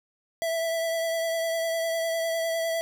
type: tone with vibrato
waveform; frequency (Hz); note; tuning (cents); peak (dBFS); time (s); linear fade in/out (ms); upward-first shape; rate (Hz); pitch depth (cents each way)
square; 659.3; E5; 0; -26; 0.42-2.81; 0; triangle; 9.9; 21
effects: none